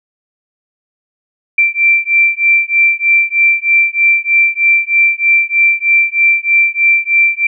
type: beating tone pair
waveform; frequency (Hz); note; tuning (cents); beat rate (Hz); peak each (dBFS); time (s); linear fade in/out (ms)
sine; 2349 / 2352.2; D7 / D7; 0 / +2; 3.2; -11; 1.58-7.47; 5
effects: none